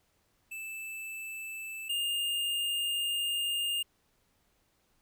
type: tone pair in turn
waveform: square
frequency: 2637 / 2822 Hz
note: E7 / F7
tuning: 0 / +17 cents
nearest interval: minor second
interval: 117 cents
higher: second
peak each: -39 / -30 dBFS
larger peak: second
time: 0.51-1.89 / 1.89-3.83 s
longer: second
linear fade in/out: 10 ms
effects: pink hiss -72 dBFS RMS until 5.01 s